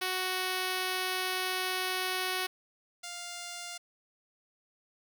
5% pulse tone pair in turn, 370.9 / 700.2 Hz, F#4 / F5, +4 / +4 cents, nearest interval major seventh, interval 1100 cents, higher second, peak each -19 / -28 dBFS, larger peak first, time 0.01-2.47 / 3.03-3.78 s, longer first, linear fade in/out 10 ms, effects none

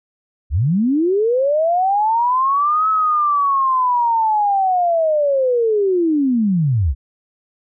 sine linear two-way sweep, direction up then down, 57 to 1298 to 57 Hz, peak -13 dBFS, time 0.5-6.95 s, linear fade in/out 50 ms, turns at 2.89 s, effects none

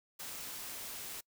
white noise, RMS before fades -44 dBFS, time 0.19-1.21 s, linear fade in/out 10 ms, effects noise-tail reverb RT60 0.1 s tail -25 dB re dry

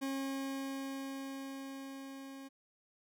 40% pulse tone with level ramp, 271.2 Hz, C#4, 38 cents flat, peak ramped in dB -34 to -46 dBFS, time 0.01-2.49 s, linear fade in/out 20 ms, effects none

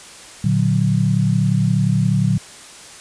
sine chord, Bb augmented, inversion none, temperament equal with one note detuned, 116.54 / 148.02 / 185 Hz, Bb2 / D3 / F#3, 0 / +14 / 0 cents, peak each -18 dBFS, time 0.44-2.38 s, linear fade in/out 5 ms, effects white hiss -39 dBFS RMS until 3 s + resampled to 22050 Hz

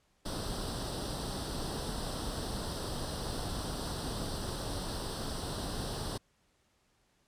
pink noise with comb filter, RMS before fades -37 dBFS, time 0.25-6.18 s, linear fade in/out 10 ms, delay 0.22 ms, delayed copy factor +0.8, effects pink hiss -72 dBFS RMS until 7.27 s + low-pass 10000 Hz 12 dB/octave

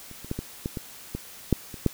clicks, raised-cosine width 3 ms, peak -30 / -28 / -15 / -17 / -15 / -18 / -17 / -6 / -25 / -7 dBFS, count 10, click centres 0.113 / 0.246 / 0.314 / 0.39 / 0.659 / 0.772 / 1.15 / 1.527 / 1.742 / 1.863 s, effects white hiss -45 dBFS RMS until 1.93 s

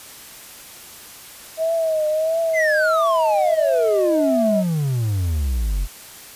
sine tone with vibrato, 637 Hz, D#5, 41 cents sharp, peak -17 dBFS, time 1.57-4.64 s, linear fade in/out 50 ms, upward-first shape triangle, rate 1.5 Hz, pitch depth 79 cents each way
triangle exponential sweep, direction down, 2123 to 42.07 Hz, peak -16 dBFS, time 2.53-5.88 s, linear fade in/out 50 ms
effects white hiss -40 dBFS RMS until 6.35 s + resampled to 32000 Hz

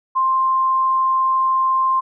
sine tone, 1051 Hz, C6, 7 cents sharp, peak -14 dBFS, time 0.15-2.01 s, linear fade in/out 20 ms, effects none

